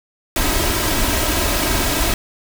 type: noise with comb filter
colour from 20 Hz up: pink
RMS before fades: -18 dBFS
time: 0.36-2.14 s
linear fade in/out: 2 ms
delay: 3.1 ms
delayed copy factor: +0.55
effects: none